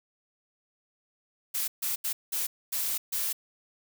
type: noise bursts at uneven times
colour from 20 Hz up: blue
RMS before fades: -30 dBFS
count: 6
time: 1.54-1.68 / 1.82-1.96 / 2.04-2.13 / 2.32-2.47 / 2.72-2.98 / 3.12-3.33 s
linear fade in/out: 10 ms
effects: none